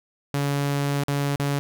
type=tone with dropouts; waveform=sawtooth; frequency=141.9 Hz; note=C#3; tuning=41 cents sharp; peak=-18 dBFS; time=0.34-1.59 s; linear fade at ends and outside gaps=0 ms; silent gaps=1.036-1.083 / 1.358-1.397 s; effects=none